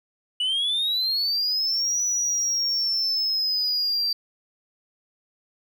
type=linear two-way sweep; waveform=sine; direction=up then down; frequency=2923 to 5920 to 4669 Hz; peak=-19 dBFS; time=0.4-4.13 s; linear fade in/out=5 ms; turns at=2.03 s; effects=tanh soft clip ceiling -20 dBFS + 10-bit